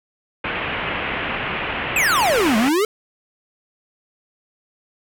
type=low-pass noise; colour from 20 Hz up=white; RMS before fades=-25 dBFS; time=0.44-2.69 s; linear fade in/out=5 ms; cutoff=2900 Hz; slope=48 dB/octave
type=exponential two-way sweep; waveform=square; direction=down then up; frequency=2680 to 207.7 to 449.6 Hz; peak=-16 dBFS; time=1.96-2.85 s; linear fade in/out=2 ms; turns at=2.57 s
effects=none